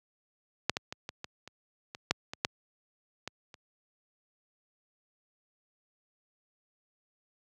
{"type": "clicks", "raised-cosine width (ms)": 0.2, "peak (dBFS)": [-7, -14, -20, -20, -21, -28, -24, -7, -20, -9, -19, -30], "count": 12, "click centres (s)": [0.696, 0.769, 0.925, 1.091, 1.244, 1.476, 1.949, 2.11, 2.335, 2.449, 3.276, 3.542], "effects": ["high-pass 80 Hz 12 dB/octave"]}